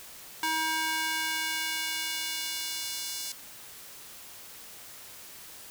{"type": "tone with high-pass filter sweep", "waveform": "square", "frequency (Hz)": 318.2, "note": "D#4", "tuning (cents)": 39, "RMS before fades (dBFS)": -32, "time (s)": [0.43, 3.32], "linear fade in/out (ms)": 2, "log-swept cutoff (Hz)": [970, 5100], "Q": 0.98, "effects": ["white hiss -47 dBFS RMS until 5.7 s"]}